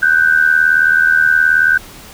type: tone pair together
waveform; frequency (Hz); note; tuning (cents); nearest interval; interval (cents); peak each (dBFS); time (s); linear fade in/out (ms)
sine; 1489.2 / 1568; F#6 / G6; +11 / 0; minor second; 89; -11; 0.02-1.78; 10
effects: pink hiss -36 dBFS RMS until 2.13 s